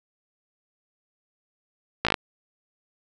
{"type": "slowing click train", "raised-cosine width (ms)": 0.3, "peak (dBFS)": -5, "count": 6, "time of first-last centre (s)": [2.05, 2.142], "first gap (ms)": 17, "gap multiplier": 1.04, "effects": []}